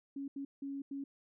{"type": "tone bursts at uneven times", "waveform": "sine", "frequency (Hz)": 277.2, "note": "C#4", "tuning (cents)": 0, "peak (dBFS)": -38, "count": 4, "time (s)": [[0.16, 0.28], [0.36, 0.45], [0.62, 0.82], [0.91, 1.04]], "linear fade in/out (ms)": 5, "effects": []}